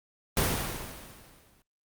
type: noise with exponential decay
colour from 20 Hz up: pink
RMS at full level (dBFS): -24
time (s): 0.37-1.62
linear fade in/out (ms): 1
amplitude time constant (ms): 270
effects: Opus 32 kbps